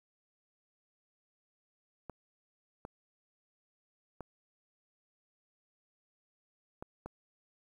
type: clicks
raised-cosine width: 1 ms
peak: -28 dBFS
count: 5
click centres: 2.097 / 2.851 / 4.207 / 6.825 / 7.06 s
effects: 10-bit